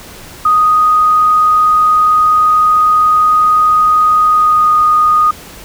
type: tone with pitch glide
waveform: sine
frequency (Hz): 1244.5 to 1233.8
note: D#6 to D#6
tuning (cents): 0 to -15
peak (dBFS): -6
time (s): 0.45-5.31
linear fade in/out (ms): 5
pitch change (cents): -15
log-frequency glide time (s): 4.26-4.76
effects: pink hiss -33 dBFS RMS until 5.64 s